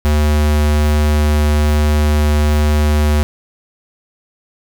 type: tone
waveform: square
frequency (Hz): 74.9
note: D2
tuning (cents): +35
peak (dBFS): -11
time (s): 0.05-3.23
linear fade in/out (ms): 0
effects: none